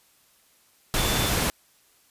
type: tone in noise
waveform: sine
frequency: 3520 Hz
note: A7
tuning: in tune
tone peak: -31 dBFS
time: 0.98-1.29 s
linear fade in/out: 0 ms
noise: pink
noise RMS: -24 dBFS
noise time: 0.94-1.5 s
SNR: -10 dB
effects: white hiss -61 dBFS RMS until 2.1 s + resampled to 32000 Hz